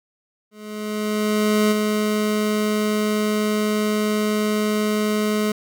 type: tone with ADSR envelope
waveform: 25% pulse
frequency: 212.1 Hz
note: G#3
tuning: 37 cents sharp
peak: -11 dBFS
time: 0.51-5.52 s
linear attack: 1200 ms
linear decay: 21 ms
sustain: -4 dB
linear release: 4 ms
effects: none